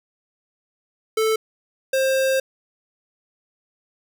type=tone pair in turn; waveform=square; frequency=440 / 530.5 Hz; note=A4 / C5; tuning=0 / +24 cents; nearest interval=minor third; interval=324 cents; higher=second; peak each=-18 dBFS; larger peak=neither; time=1.17-1.36 / 1.93-2.4 s; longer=second; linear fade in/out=5 ms; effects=none